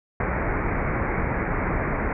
pink low-pass noise, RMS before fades -25 dBFS, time 0.2-2.13 s, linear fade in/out 2 ms, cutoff 2300 Hz, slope 96 dB/octave, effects none

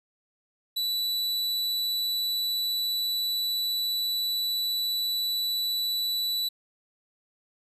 45% pulse tone, 3957 Hz, B7, 3 cents sharp, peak -26 dBFS, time 0.76-6.49 s, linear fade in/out 10 ms, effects resampled to 32000 Hz

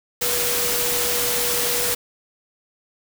sine tone in noise, 483.8 Hz, B4, 36 cents flat, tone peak -28 dBFS, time 0.21-1.95 s, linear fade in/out 10 ms, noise white, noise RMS -22 dBFS, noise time 0.21-1.95 s, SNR -9 dB, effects none

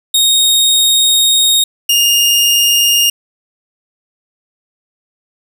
sawtooth tone pair in turn, 3729 / 2832 Hz, A#7 / F7, 0 / +23 cents, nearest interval perfect fourth, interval 477 cents, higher first, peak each -5 dBFS, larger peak neither, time 0.14-1.64 / 1.89-3.1 s, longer first, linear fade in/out 5 ms, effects none

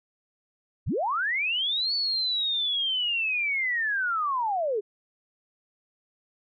sine linear two-way sweep, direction up then down, 34.53 to 4494 to 387.9 Hz, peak -24 dBFS, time 0.86-4.81 s, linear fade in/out 20 ms, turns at 1.94 s, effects none

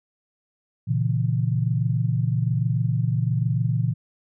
sine chord, A# diminished, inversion none, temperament equal with one note detuned, 117.42 / 138.59 / 164.81 Hz, A#2 / C#3 / E3, +13 / 0 / 0 cents, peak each -22 / -25 / -26 dBFS, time 0.87-3.94 s, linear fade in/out 20 ms, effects none

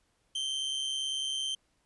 40% pulse tone with amplitude modulation, 3125 Hz, G7, 6 cents flat, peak -28 dBFS, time 0.35-1.55 s, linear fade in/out 5 ms, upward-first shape sine, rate 138 Hz, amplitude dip 50%, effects pink hiss -73 dBFS RMS until 1.85 s + resampled to 24000 Hz

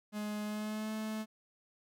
45% pulse tone with pitch glide, 210 to 217.3 Hz, G#3 to A3, +19 to -21 cents, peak -36 dBFS, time 0.12-1.26 s, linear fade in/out 50 ms, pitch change +60 cents, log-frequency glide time 0.44-0.92 s, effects none

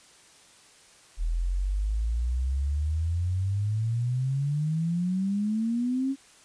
sine exponential sweep, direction up, 39.37 to 276 Hz, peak -24 dBFS, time 1.17-6.16 s, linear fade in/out 50 ms, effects white hiss -55 dBFS RMS until 6.44 s + resampled to 22050 Hz

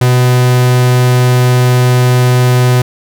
45% pulse tone, 125.1 Hz, B2, 23 cents sharp, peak -6 dBFS, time 0.01-2.82 s, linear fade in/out 5 ms, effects none

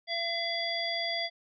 harmonic tone, 678 Hz, E5, 49 cents sharp, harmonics 1 / 3 / 5 / 7, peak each -35 / -35 / -35 / -35 dBFS, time 0.07-1.3 s, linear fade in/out 50 ms, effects none

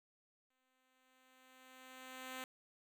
5% pulse tone with exponential growth, 258.5 Hz, C4, 21 cents flat, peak -32 dBFS, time 0.5-2.44 s, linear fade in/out 2 ms, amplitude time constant 420 ms, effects none

